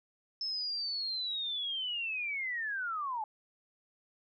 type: linear sweep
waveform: sine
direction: down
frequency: 5274 to 833 Hz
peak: -33 dBFS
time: 0.41-3.24 s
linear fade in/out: 2 ms
effects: none